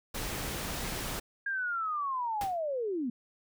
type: noise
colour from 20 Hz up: pink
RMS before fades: -36 dBFS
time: 0.14-1.2 s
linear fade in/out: 10 ms
type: linear sweep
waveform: sine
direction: down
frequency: 1630 to 225.6 Hz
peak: -30 dBFS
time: 1.46-3.1 s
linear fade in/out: 5 ms
type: noise with exponential decay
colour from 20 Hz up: pink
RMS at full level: -36 dBFS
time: 2.41-2.6 s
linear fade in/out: 1 ms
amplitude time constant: 40 ms
effects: none